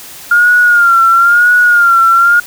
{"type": "tone with vibrato", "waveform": "sine", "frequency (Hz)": 1406, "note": "F6", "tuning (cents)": 11, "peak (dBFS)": -4, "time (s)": [0.31, 2.4], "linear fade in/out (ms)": 5, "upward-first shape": "sine", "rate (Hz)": 1, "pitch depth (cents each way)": 68, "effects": ["white hiss -31 dBFS RMS until 2.46 s"]}